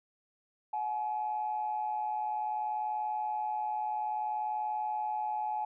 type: tone pair together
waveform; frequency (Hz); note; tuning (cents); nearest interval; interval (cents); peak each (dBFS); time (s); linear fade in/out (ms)
sine; 729.4 / 850; F#5 / G#5; -25 / +40; minor third; 265; -38 / -31; 0.73-5.65; 5
effects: tanh soft clip ceiling -24 dBFS